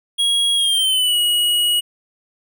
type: tone with pitch glide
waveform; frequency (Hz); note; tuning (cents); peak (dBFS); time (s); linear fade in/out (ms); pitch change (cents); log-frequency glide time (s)
square; 3300 to 2906; G#7 to F#7; -12 to -32; -15; 0.18-1.81; 20; -220; 0.56-1.18
effects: none